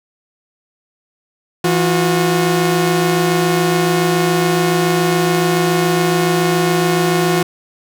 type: tone pair together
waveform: sawtooth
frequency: 167.05 / 361.2 Hz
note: E3 / F#4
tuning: +23 / -42 cents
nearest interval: octave + minor second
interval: 1335 cents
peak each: -12 / -11 dBFS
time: 1.64-7.43 s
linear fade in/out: 5 ms
effects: none